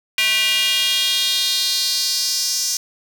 square tone with high-pass filter sweep, 217.8 Hz, A3, 17 cents flat, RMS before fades -19 dBFS, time 0.18-2.77 s, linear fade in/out 2 ms, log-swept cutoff 2500 to 5800 Hz, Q 3.6, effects none

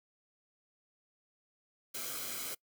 white noise with comb filter, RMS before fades -40 dBFS, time 1.94-2.55 s, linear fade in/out 10 ms, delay 1.1 ms, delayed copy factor -0.65, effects noise-tail reverb RT60 0.1 s tail -24 dB re dry

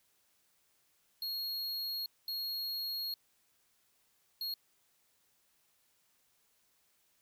square tone bursts at uneven times, 4296 Hz, C8, 45 cents sharp, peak -36 dBFS, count 3, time 1.22-2.06 / 2.28-3.14 / 4.41-4.54 s, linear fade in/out 2 ms, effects white hiss -73 dBFS RMS until 7.21 s

